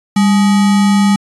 sine tone with sample-and-hold, 200 Hz, G3, 35 cents sharp, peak -7 dBFS, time 0.16-1.16 s, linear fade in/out 5 ms, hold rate 1050 Hz, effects resampled to 24000 Hz

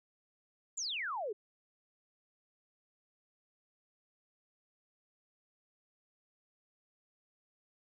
sine exponential sweep, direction down, 7459 to 383.8 Hz, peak -35 dBFS, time 0.77-1.33 s, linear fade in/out 10 ms, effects none

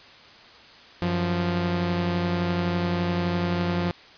sawtooth tone pair together, 93.19 / 174.61 Hz, F#2 / F3, +13 / 0 cents, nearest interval major seventh, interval 1087 cents, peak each -25 / -20 dBFS, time 1.02-3.91 s, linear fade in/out 0 ms, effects white hiss -48 dBFS RMS until 4.17 s + resampled to 11025 Hz

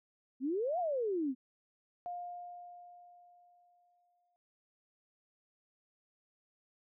sine exponential two-way sweep, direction up then down, 245.8 to 740 to 245.8 Hz, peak -31 dBFS, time 0.4-1.35 s, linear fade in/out 50 ms, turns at 0.79 s
sine tone with exponential decay, 707 Hz, F5, 21 cents sharp, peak -37 dBFS, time 2.06-4.36 s, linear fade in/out 0 ms, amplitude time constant 500 ms
effects none

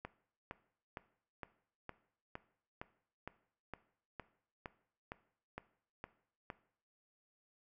click train, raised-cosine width 0.5 ms, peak -28 dBFS, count 15, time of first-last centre 0.05-6.502 s, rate 2.17 Hz, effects noise-tail reverb RT60 0.6 s tail -17 dB re dry

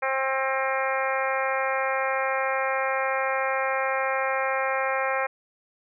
harmonic tone, 266.3 Hz, C4, 31 cents sharp, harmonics 2 / 3 / 4 / 5 / 6 / 7 / 8 / 9, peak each -28 / -30 / -31 / -32 / -33 / -33 / -34 / -35 dBFS, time 0.02-5.27 s, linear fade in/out 10 ms, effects none

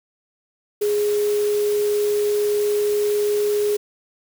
sine tone in noise, 415.5 Hz, G#4, 1 cent sharp, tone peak -17 dBFS, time 0.81-3.77 s, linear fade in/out 10 ms, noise white, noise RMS -34 dBFS, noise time 0.81-3.77 s, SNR +14 dB, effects none

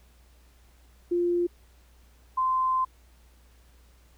sine tone pair in turn, 349.2 / 1036.5 Hz, F4 / C6, 0 / -17 cents, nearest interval octave + perfect fifth, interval 1883 cents, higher second, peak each -22 dBFS, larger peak neither, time 1.11-1.47 / 2.37-2.85 s, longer second, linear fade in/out 10 ms, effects added 60 Hz sine -55 dBFS peak until 4.17 s + pink hiss -63 dBFS RMS until 4.17 s

